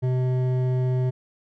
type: tone with hard clipping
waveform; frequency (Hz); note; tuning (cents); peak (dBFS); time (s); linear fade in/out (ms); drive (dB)
triangle; 127.5; C3; -44; -22; 0.02-1.11; 20; 14
effects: none